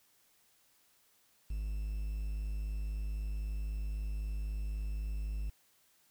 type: tone with quantisation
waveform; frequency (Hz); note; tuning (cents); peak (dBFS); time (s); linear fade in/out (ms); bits
triangle; 51.91; G#1; 0; -32; 1.5-5.5; 5; 10
effects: white hiss -69 dBFS RMS until 6.1 s